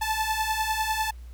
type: beating tone pair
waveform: sawtooth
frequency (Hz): 870 / 880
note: A5 / A5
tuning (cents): -20 / 0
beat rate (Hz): 10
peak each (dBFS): -24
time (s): 0.01-1.11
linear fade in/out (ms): 10
effects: added 60 Hz sine -39 dBFS peak until 1.33 s + pink hiss -60 dBFS RMS until 1.33 s